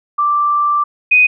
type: tone pair in turn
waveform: sine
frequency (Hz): 1174.7 / 2495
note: D6 / D#7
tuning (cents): 0 / +4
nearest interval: octave + minor second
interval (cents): 1304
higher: second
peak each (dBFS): -11 / -6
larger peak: second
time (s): 0.18-0.84 / 1.11-1.27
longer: first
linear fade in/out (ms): 10
effects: none